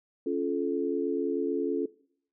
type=chord; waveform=sine; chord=Db augmented; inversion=none; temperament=just; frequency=277.2 / 346.5 / 433.1 Hz; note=Db4 / F4 / A4; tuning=0 / -14 / -27 cents; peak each=-31 dBFS; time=0.26-1.86 s; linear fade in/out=5 ms; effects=noise-tail reverb RT60 0.6 s tail -20 dB re dry